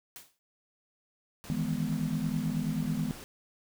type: noise with exponential decay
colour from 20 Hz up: white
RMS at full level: -43 dBFS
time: 0.16-0.39 s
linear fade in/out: 0 ms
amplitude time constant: 48 ms
type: noise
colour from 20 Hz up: pink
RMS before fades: -46 dBFS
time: 1.44-3.24 s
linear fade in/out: 0 ms
type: chord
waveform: sine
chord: E major seventh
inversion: third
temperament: equal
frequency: 155.56 / 164.81 / 207.7 / 246.9 Hz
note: D#3 / E3 / G#3 / B3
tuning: 0 / 0 / 0 / 0 cents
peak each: -34 dBFS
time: 1.5-3.11 s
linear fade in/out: 0 ms
effects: none